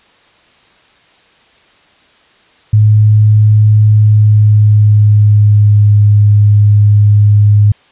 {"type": "tone with pitch glide", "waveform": "sine", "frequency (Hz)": [106.6, 103.8], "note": ["G#2", "G#2"], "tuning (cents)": [46, 0], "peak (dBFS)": -3, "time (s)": [2.73, 7.72], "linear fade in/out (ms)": 5, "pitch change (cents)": -46, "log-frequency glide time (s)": [3.89, 5.94], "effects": ["white hiss -47 dBFS RMS until 7.91 s", "resampled to 8000 Hz"]}